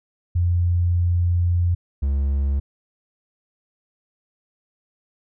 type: tone pair in turn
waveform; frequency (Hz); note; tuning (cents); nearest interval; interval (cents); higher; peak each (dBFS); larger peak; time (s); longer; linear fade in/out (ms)
sine / triangle; 87.5 / 69.45; F2 / C#2; +4 / +4; major third; 400; first; -16; neither; 0.35-1.75 / 2.02-2.6; first; 10
effects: none